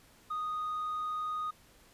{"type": "tone with tanh clipping", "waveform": "triangle", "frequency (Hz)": 1241, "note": "D#6", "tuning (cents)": -5, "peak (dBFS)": -33, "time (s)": [0.3, 1.51], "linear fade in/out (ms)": 10, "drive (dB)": 6, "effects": ["pink hiss -61 dBFS RMS until 1.93 s", "resampled to 32000 Hz"]}